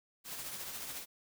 white noise with tremolo, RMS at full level -41 dBFS, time 0.24-1.06 s, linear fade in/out 50 ms, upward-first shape triangle, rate 14 Hz, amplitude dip 45%, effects none

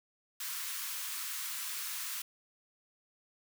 white high-pass noise, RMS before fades -39 dBFS, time 0.4-2.22 s, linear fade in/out 5 ms, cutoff 1000 Hz, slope 48 dB/octave, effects none

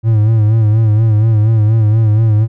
triangle tone with vibrato, 109.2 Hz, A2, 13 cents flat, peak -5 dBFS, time 0.03-2.48 s, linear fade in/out 50 ms, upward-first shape sine, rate 4.2 Hz, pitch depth 67 cents each way, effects none

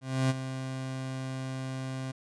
30% pulse tone with ADSR envelope, 131.5 Hz, C3, 9 cents sharp, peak -20 dBFS, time 0.01-2.12 s, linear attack 290 ms, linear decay 26 ms, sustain -11 dB, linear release 12 ms, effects resampled to 22050 Hz

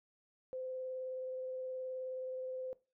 sine tone with vibrato, 515 Hz, C5, 28 cents flat, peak -39 dBFS, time 0.53-2.73 s, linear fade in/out 0 ms, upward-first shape sine, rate 19 Hz, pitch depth 12 cents each way, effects noise-tail reverb RT60 0.3 s tail -19 dB re dry

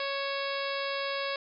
harmonic tone with a mistuned harmonic, 554.4 Hz, C#5, in tune, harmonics 1 / 2 / 3 / 4 / 5 / 6 / 7 / 8 / 9, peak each -34 / -37 / -39 / -40 / -41 / -42 / -42 / -43 / -44 dBFS, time 0-1.36 s, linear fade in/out 2 ms, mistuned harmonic 5, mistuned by -45 cents, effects none

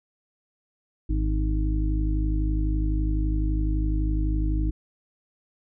harmonic tone, 51.91 Hz, G#1, in tune, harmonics 1 / 2 / 3 / 5 / 6, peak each -22 / -32 / -36 / -38 / -31 dBFS, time 1.09-4.71 s, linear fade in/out 10 ms, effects none

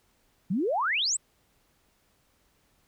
sine exponential sweep, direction up, 164.81 to 8430 Hz, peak -24 dBFS, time 0.5-1.17 s, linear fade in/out 10 ms, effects pink hiss -68 dBFS RMS until 2.87 s

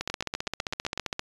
two click trains, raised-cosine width 0.2 ms, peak -12 / -13 dBFS, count 19 / 8, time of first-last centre 0.01-1.194 / 0.1-0.976 s, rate 15.2 / 7.99 Hz, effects resampled to 24000 Hz

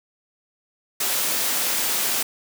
white high-pass noise, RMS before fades -23 dBFS, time 1-2.23 s, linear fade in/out 5 ms, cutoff 200 Hz, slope 12 dB/octave, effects none

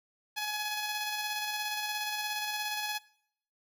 10% pulse tone with tremolo, 843 Hz, G#5, 26 cents sharp, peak -23 dBFS, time 0.36-2.99 s, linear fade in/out 20 ms, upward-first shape square, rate 17 Hz, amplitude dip 25%, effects noise-tail reverb RT60 0.7 s tail -22 dB re dry

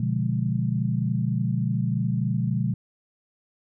sine chord, B diminished seventh, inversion none, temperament equal with one note detuned, 123.47 / 146.83 / 177.15 / 207.7 Hz, B2 / D3 / F3 / Ab3, 0 / 0 / +25 / 0 cents, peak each -25 / -29 / -28 / -29 dBFS, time 0-2.74 s, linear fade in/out 5 ms, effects none

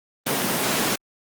pink high-pass noise, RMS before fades -23 dBFS, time 0.26-0.96 s, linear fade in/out 10 ms, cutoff 150 Hz, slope 24 dB/octave, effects Opus 24 kbps

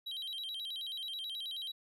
triangle tone with vibrato, 3505 Hz, A7, 7 cents flat, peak -37 dBFS, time 0.06-1.72 s, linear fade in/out 10 ms, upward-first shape square, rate 9.3 Hz, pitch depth 180 cents each way, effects none

